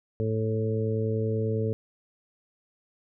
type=harmonic tone with a mistuned harmonic; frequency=110.3 Hz; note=A2; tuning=5 cents sharp; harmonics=1 / 2 / 3 / 4 / 5; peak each=-27 / -33 / -38 / -29 / -38 dBFS; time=0.2-1.73 s; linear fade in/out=0 ms; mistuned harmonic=1; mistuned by=-20 cents; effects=none